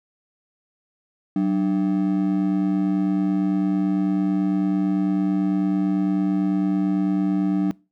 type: ring-modulated tone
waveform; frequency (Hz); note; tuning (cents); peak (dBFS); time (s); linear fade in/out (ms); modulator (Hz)
triangle; 242.8; B3; -29; -13; 1.36-7.71; 0; 54.5
effects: noise-tail reverb RT60 0.3 s tail -24 dB re dry